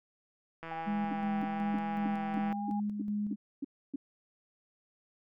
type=click train; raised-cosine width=0.5 ms; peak=-28 dBFS; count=312; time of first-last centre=0.63-2.526 s; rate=164 Hz
type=tone with vibrato; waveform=sine; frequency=801 Hz; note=G5; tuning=37 cents sharp; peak=-37 dBFS; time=0.71-2.8 s; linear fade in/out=5 ms; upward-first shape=sine; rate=1.1 Hz; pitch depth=38 cents each way
type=tone with tremolo; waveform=sine; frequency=207.7 Hz; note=G#3; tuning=in tune; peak=-30 dBFS; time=0.86-3.36 s; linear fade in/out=20 ms; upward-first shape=square; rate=2.7 Hz; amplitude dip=40%
type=tone bursts; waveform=sine; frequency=278.6 Hz; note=C#4; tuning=9 cents sharp; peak=-32 dBFS; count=10; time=1.11-3.96 s; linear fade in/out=5 ms; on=24 ms; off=290 ms
effects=none